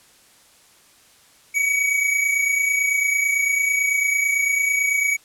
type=tone pair together; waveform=square; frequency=2236 / 2265 Hz; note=C#7 / C#7; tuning=+14 / +37 cents; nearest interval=unison; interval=23 cents; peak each=-26 / -19 dBFS; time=1.54-5.17 s; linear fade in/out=20 ms; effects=white hiss -53 dBFS RMS until 5.24 s + low-pass 11000 Hz 12 dB/octave